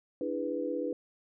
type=chord; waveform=sine; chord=E dominant seventh; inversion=third; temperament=equal with one note detuned; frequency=293.7 / 329.6 / 407 / 493.9 Hz; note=D4 / E4 / G#4 / B4; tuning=0 / 0 / -35 / 0 cents; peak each=-36 / -37 / -39 / -34 dBFS; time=0.21-0.93 s; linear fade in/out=2 ms; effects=none